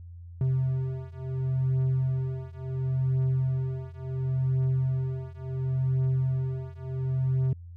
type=beating tone pair; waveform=triangle; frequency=130.6 / 131.31 Hz; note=C3 / C3; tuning=-3 / +7 cents; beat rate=0.71 Hz; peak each=-26 dBFS; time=0.41-7.53 s; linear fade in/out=2 ms; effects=added 86 Hz sine -41 dBFS peak until 7.76 s